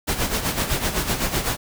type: noise with tremolo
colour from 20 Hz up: pink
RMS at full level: -21 dBFS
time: 0.07-1.57 s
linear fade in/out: 20 ms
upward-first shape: sine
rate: 7.9 Hz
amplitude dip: 65%
effects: none